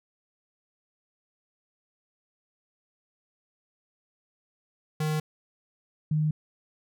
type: tone pair in turn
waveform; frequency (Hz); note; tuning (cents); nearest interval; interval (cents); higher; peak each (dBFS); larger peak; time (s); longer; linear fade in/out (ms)
square / sine; 154.2 / 153.57; D#3 / D#3; -15 / -22; unison; 7; first; -26 / -22; second; 5-5.2 / 6.11-6.31; neither; 5
effects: none